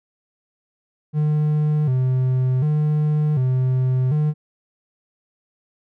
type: tone with vibrato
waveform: triangle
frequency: 139.5 Hz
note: C#3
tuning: 11 cents sharp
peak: -14 dBFS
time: 1.13-4.34 s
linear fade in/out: 50 ms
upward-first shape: square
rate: 0.67 Hz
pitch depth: 140 cents each way
effects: none